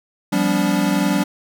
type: chord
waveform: square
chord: G dominant seventh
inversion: third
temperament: equal with one note detuned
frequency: 174.61 / 196 / 246.9 / 287.3 Hz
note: F3 / G3 / B3 / D4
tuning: 0 / 0 / 0 / -38 cents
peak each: -25 / -20 / -26 / -21 dBFS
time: 0.32-1.24 s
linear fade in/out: 10 ms
effects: none